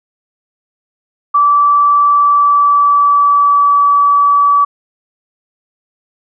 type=tone with pitch glide; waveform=sine; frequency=1159 to 1147 Hz; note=D6 to D6; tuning=-23 to -41 cents; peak=-6 dBFS; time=1.34-4.65 s; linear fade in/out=10 ms; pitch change=-18 cents; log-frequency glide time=2.09-3.84 s; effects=none